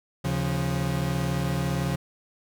40% pulse tone cluster, 75.6 / 137 / 175 Hz, D#2 / C#3 / F3, -49 / -20 / +4 cents, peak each -34 / -26 / -28 dBFS, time 0.24-1.96 s, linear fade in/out 10 ms, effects none

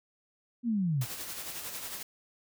sine linear sweep, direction down, 246.9 to 113 Hz, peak -26 dBFS, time 0.63-1.06 s, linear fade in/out 50 ms
white noise with tremolo, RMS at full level -38 dBFS, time 1.01-2.03 s, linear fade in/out 5 ms, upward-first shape sine, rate 11 Hz, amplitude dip 45%
effects none

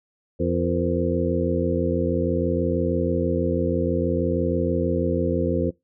harmonic tone with a mistuned harmonic, 86.2 Hz, F2, 22 cents flat, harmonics 1 / 2 / 3 / 4 / 5 / 6, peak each -27 / -27 / -27 / -27 / -27 / -27 dBFS, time 0.39-5.71 s, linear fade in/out 20 ms, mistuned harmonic 5, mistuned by +100 cents, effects noise-tail reverb RT60 0.2 s tail -22 dB re dry

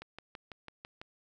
click train, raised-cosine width 0.3 ms, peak -28 dBFS, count 7, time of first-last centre 0.02-1.015 s, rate 6.03 Hz, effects none

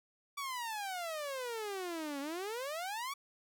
sawtooth exponential two-way sweep, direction down then up, 1157 to 272.6 to 1157 Hz, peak -34 dBFS, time 0.37-3.14 s, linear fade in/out 10 ms, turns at 2.2 s, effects none

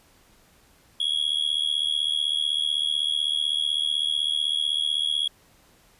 triangle tone with amplitude modulation, 3322 Hz, G#7, in tune, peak -17 dBFS, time 1-5.28 s, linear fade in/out 5 ms, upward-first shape sine, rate 75.9 Hz, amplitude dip 90%, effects pink hiss -58 dBFS RMS until 5.99 s + resampled to 32000 Hz

